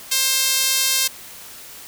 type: tone with high-pass filter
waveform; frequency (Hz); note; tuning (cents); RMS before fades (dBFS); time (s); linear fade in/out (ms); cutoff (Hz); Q
sawtooth; 529; C5; +19; -19; 0.11-1.08; 10; 4100; 0.75
effects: white hiss -39 dBFS RMS until 1.87 s